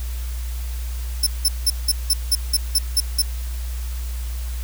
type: tone bursts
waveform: 20% pulse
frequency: 5320 Hz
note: E8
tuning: 15 cents sharp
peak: -9 dBFS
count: 10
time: 1.23-3.22 s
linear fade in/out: 5 ms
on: 37 ms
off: 180 ms
effects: added 60 Hz sine -24 dBFS peak until 4.63 s + white hiss -40 dBFS RMS until 4.63 s

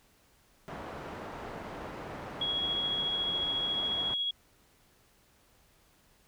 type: low-pass noise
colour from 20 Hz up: white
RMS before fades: -42 dBFS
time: 0.68-4.14 s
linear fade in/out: 0 ms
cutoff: 1000 Hz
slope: 12 dB/octave
type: tone with tremolo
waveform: sine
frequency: 3322 Hz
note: G#7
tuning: in tune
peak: -28 dBFS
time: 2.41-4.31 s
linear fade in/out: 5 ms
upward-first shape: sine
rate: 14 Hz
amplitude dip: 25%
effects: pink hiss -65 dBFS RMS until 6.27 s

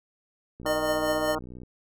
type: click train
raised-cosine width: 3 ms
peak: -30 dBFS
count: 65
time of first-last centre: 0.6-1.634 s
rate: 61.9 Hz
type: harmonic tone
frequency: 155.56 Hz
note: D#3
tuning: in tune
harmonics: 2 / 3 / 4 / 5 / 6 / 7 / 8 / 9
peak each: -32 / -34 / -35 / -36 / -37 / -37 / -38 / -39 dBFS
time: 0.65-1.39 s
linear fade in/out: 10 ms
type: tone with tremolo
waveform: square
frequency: 607 Hz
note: D#5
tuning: 43 cents flat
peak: -25 dBFS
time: 0.66-1.35 s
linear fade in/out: 2 ms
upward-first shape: sine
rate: 5.1 Hz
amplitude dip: 50%
effects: none

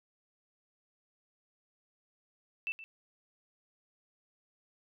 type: tone with echo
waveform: sine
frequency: 2658 Hz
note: E7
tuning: 14 cents sharp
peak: -32 dBFS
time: 2.67-2.72 s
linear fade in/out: 0 ms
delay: 120 ms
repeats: 1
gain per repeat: -13 dB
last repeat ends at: 2.84 s
effects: none

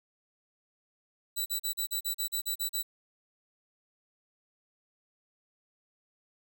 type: tone bursts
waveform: 10% pulse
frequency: 3951 Hz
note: B7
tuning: in tune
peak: -22 dBFS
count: 11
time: 1.36-2.83 s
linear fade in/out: 20 ms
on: 100 ms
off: 37 ms
effects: none

